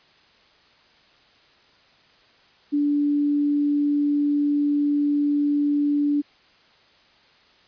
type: tone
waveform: sine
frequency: 290.5 Hz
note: D4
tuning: 19 cents flat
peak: -18 dBFS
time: 2.72-6.22 s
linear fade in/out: 20 ms
effects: white hiss -56 dBFS RMS until 7.67 s + resampled to 11025 Hz